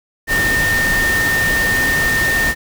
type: tone in noise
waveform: sine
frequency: 1819 Hz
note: A#6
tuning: 43 cents flat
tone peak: -14 dBFS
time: 0.27-2.55 s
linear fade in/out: 50 ms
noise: pink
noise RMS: -21 dBFS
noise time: 0.27-2.55 s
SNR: +4 dB
effects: none